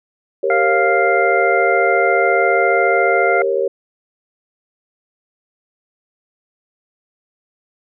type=chord; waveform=sine; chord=G diminished; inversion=none; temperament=equal with one note detuned; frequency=392 / 466.2 / 545.8 Hz; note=G4 / Bb4 / Db5; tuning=0 / 0 / -27 cents; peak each=-19 dBFS; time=0.43-3.68 s; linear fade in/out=5 ms
type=harmonic tone; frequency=698.5 Hz; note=F5; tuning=in tune; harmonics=1 / 2 / 3; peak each=-17 / -19 / -20 dBFS; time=0.5-3.42 s; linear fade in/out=2 ms
effects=none